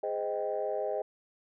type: chord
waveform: sine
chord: Ab major seventh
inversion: none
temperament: equal with one note detuned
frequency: 415.3 / 516 / 622.3 / 784 Hz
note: Ab4 / C5 / Eb5 / G5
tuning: 0 / -24 / 0 / 0 cents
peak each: -35 / -35 / -33 / -38 dBFS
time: 0.03-1.02 s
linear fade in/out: 5 ms
effects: tanh soft clip ceiling -21 dBFS